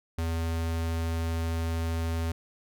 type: tone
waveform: square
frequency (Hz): 82.41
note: E2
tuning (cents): 0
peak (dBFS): -28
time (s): 0.18-2.32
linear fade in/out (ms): 5
effects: none